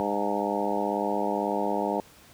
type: harmonic tone with a mistuned harmonic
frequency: 102.1 Hz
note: G#2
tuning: 29 cents flat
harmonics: 2 / 3 / 4 / 5 / 6 / 7 / 8 / 9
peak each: -33 / -33 / -33 / -33 / -33 / -33 / -33 / -33 dBFS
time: 0-2 s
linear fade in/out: 0 ms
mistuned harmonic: 8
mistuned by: +54 cents
effects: pink hiss -53 dBFS RMS until 2.33 s + high-pass 60 Hz 12 dB/octave